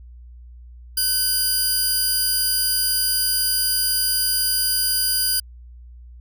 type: tone pair together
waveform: 15% pulse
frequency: 1514 / 4828 Hz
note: F#6 / D8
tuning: +39 / +47 cents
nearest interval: octave + minor sixth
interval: 2008 cents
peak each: -24 / -12 dBFS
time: 0.97-5.4 s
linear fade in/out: 5 ms
effects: added 60 Hz sine -39 dBFS peak until 6.2 s